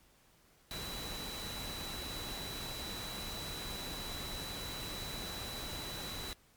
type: tone in noise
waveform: sine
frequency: 3951 Hz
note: B7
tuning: in tune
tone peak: -44 dBFS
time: 0.71-6.33 s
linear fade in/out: 0 ms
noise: pink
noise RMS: -43 dBFS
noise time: 0.71-6.33 s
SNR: -4 dB
effects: pink hiss -66 dBFS RMS until 6.56 s + MP3 96 kbps